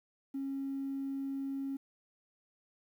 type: tone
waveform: triangle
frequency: 273 Hz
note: C#4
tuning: 26 cents flat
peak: -31 dBFS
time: 0.34-1.77 s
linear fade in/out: 10 ms
effects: tanh soft clip ceiling -32 dBFS + 11-bit